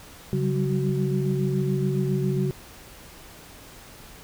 sine tone cluster, 139.5 / 187.6 / 194.8 / 372.8 Hz, C#3 / F#3 / G3 / F#4, +11 / +24 / -11 / +13 cents, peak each -24 / -28 / -31 / -28 dBFS, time 0.33-2.51 s, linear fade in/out 0 ms, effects pink hiss -46 dBFS RMS until 4.23 s

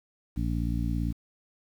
harmonic tone, 57.8 Hz, A#1, 14 cents flat, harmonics 1 / 2 / 3 / 4 / 5, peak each -29 / -32 / -34 / -35 / -36 dBFS, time 0.36-1.13 s, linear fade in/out 20 ms, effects 9-bit

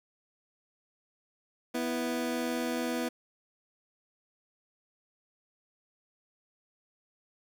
25% pulse tone pair together, 246.5 / 329 Hz, B3 / E4, -3 / -3 cents, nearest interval perfect fourth, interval 500 cents, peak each -28 / -31 dBFS, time 1.74-3.09 s, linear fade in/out 10 ms, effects 9-bit

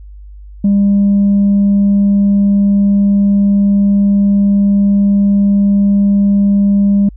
sine tone, 200.5 Hz, G3, 39 cents sharp, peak -5 dBFS, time 0.64-7.09 s, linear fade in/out 5 ms, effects tanh soft clip ceiling -5 dBFS + added 50 Hz sine -30 dBFS peak until 7.16 s

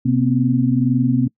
sine tone cluster, 128 / 239.5 / 261.4 Hz, C3 / A#3 / C4, -38 / +47 / -1 cents, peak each -18 dBFS, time 0.05-1.28 s, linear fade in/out 10 ms, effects noise-tail reverb RT60 0.1 s tail -25 dB re dry

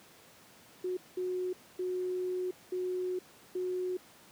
sine tone bursts at uneven times, 365.6 Hz, F#4, 21 cents flat, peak -31 dBFS, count 5, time 0.84-0.97 / 1.17-1.53 / 1.79-2.51 / 2.72-3.19 / 3.55-3.97 s, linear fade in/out 5 ms, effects pink hiss -57 dBFS RMS until 4.31 s + high-pass 150 Hz 12 dB/octave

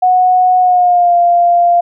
sine tone with pitch glide, 734 to 696 Hz, F#5 to F5, -14 to -6 cents, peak -6 dBFS, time 0.02-1.81 s, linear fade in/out 10 ms, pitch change -92 cents, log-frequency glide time 0.59-1.15 s, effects none

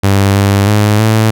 sawtooth tone with pitch steps, 98.8 / 99.7 / 104.8 / 110 Hz, G2 / G2 / G#2 / A2, +14 / +30 / +16 / 0 cents, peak -3 dBFS, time 0.03-1.31 s, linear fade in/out 10 ms, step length 320 ms, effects none

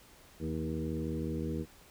harmonic tone with a mistuned harmonic, 79.5 Hz, D#2, 38 cents sharp, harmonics 1 / 2 / 3 / 4 / 5 / 6, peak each -39 / -38 / -39 / -39 / -43 / -43 dBFS, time 0.39-1.66 s, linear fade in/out 50 ms, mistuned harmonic 3, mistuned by -43 cents, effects pink hiss -58 dBFS RMS until 1.9 s

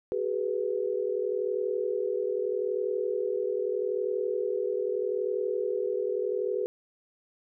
sine tone cluster, 380 / 420.8 / 492.4 Hz, F#4 / G#4 / B4, +46 / +23 / -5 cents, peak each -31 dBFS, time 0.12-6.66 s, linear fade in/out 0 ms, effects none

